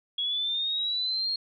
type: linear sweep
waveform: sine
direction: up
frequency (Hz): 3323 to 4271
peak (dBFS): -26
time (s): 0.18-1.36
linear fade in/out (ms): 5
effects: none